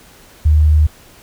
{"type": "tone", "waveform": "sine", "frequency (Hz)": 76.4, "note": "D#2", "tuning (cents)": -31, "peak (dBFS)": -7, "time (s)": [0.45, 0.87], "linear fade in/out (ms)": 10, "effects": ["pink hiss -44 dBFS RMS until 1.22 s"]}